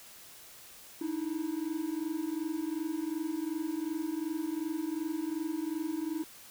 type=tone pair together; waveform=triangle; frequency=301.5 / 324.2 Hz; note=D4 / E4; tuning=+46 / -29 cents; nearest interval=minor second; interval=125 cents; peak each=-34 / -32 dBFS; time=1.01-6.24 s; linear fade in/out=5 ms; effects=white hiss -52 dBFS RMS until 6.5 s